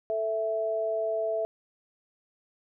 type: tone pair together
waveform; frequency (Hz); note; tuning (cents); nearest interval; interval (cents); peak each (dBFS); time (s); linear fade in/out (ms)
sine; 440 / 659.3; A4 / E5; 0 / 0; perfect fifth; 700; -32 / -27; 0.1-1.45; 0
effects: none